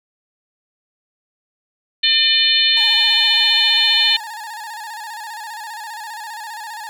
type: harmonic tone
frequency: 601 Hz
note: D5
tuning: 40 cents sharp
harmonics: 3 / 4 / 5 / 6 / 7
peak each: -23 / -22 / -17 / -17 / -17 dBFS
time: 2.03-4.17 s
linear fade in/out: 10 ms
type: tone with vibrato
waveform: 30% pulse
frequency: 880 Hz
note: A5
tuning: in tune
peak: -26 dBFS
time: 2.77-6.89 s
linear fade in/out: 0 ms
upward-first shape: square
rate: 15 Hz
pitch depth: 73 cents each way
effects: none